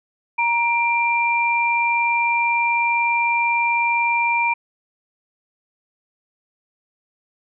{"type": "tone pair together", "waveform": "sine", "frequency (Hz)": [941, 2371], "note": ["A#5", "D7"], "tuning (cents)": [16, 16], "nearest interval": "octave + major third", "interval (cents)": 1600, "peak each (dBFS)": -19, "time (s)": [0.38, 4.54], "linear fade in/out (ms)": 10, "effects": []}